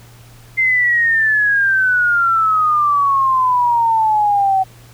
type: exponential sweep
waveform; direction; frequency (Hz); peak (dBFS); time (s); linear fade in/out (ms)
sine; down; 2093 to 755; -11; 0.57-4.64; 20
effects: added 118 Hz sine -41 dBFS peak until 4.93 s + pink hiss -46 dBFS RMS until 4.93 s